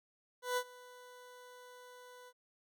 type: tone with ADSR envelope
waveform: 20% pulse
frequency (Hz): 496.4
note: B4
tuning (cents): +9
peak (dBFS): -26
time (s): 0.42-2.33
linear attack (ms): 150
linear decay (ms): 64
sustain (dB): -22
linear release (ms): 51
effects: none